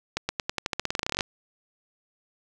accelerating click train, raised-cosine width 0.2 ms, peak -9 dBFS, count 20, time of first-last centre 0.17-1.208 s, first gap 120 ms, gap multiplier 0.9, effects none

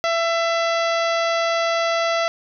harmonic tone, 669 Hz, E5, 25 cents sharp, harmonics 1 / 2 / 3 / 4 / 5 / 6 / 7 / 8 / 9, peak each -20 / -24 / -27 / -32 / -32 / -36 / -34 / -40 / -38 dBFS, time 0.04-2.28 s, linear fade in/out 0 ms, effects none

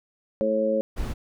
harmonic tone, 109.1 Hz, A2, 14 cents flat, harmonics 2 / 3 / 4 / 5, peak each -28 / -32 / -30 / -22 dBFS, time 0.41-0.81 s, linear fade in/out 0 ms
brown noise, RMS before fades -28 dBFS, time 0.96-1.14 s, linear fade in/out 20 ms
effects none

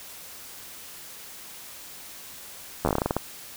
slowing click train, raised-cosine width 1 ms, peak -9 dBFS, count 12, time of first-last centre 2.85-3.166 s, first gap 11 ms, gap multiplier 1.18, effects white hiss -43 dBFS RMS until 3.56 s

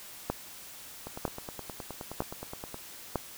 two click trains, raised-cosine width 1 ms, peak -14 / -24 dBFS, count 4 / 17, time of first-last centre 0.3-3.157 / 1.07-2.744 s, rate 1.05 / 9.56 Hz, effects white hiss -47 dBFS RMS until 3.37 s

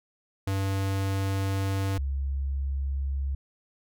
square / sine tone pair in turn, 97.2 / 68.39 Hz, G2 / C#2, -14 / -23 cents, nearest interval tritone, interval 609 cents, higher first, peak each -26 dBFS, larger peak neither, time 0.47-1.98 / 1.98-3.35 s, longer first, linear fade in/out 5 ms, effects none

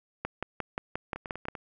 two click trains, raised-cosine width 0.5 ms, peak -23 / -16 dBFS, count 5 / 8, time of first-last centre 1.16-1.552 / 0.25-1.485 s, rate 10.2 / 5.67 Hz, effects none

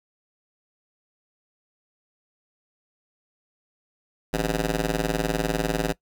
10% pulse ring-modulated tone, 110 Hz, A2, in tune, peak -12 dBFS, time 4.33-5.93 s, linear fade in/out 5 ms, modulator 65 Hz, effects noise-tail reverb RT60 0.1 s tail -19 dB re dry

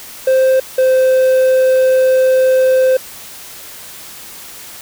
triangle tone pair in turn, 523.3 / 518.8 Hz, C5 / C5, 0 / -15 cents, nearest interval unison, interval 15 cents, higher first, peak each -6 dBFS, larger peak neither, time 0.27-0.6 / 0.78-2.97 s, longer second, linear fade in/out 5 ms, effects white hiss -33 dBFS RMS until 4.81 s

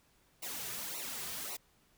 white noise with flanger, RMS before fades -41 dBFS, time 0.42-1.57 s, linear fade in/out 10 ms, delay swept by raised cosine 0.6 to 3.7 ms, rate 1.8 Hz, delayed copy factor -0.85, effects pink hiss -69 dBFS RMS until 1.97 s

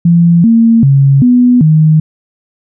sine tone with pitch steps, 170.3 / 228.6 / 137.8 / 246.6 / 156 Hz, F3 / A#3 / C#3 / B3 / D#3, -43 / -34 / -10 / -2 / +5 cents, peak -3 dBFS, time 0.05-2 s, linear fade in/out 5 ms, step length 390 ms, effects none

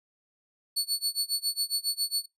sawtooth tone with tremolo, 4435 Hz, C#8, in tune, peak -21 dBFS, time 0.76-2.26 s, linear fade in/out 10 ms, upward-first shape sine, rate 7.3 Hz, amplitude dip 95%, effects noise-tail reverb RT60 0.2 s tail -25 dB re dry + resampled to 32000 Hz

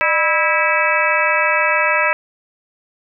harmonic tone with a mistuned harmonic, 326.2 Hz, E4, 18 cents flat, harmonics 2 / 3 / 4 / 5 / 6 / 7 / 8, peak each -21 / -21 / -21 / -21 / -21 / -21 / -21 dBFS, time 0.01-2.13 s, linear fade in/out 0 ms, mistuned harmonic 2, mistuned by -130 cents, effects none

